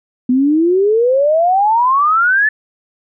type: exponential sweep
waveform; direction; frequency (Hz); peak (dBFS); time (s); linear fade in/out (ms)
sine; up; 245.2 to 1772; -9; 0.29-2.49; 5
effects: none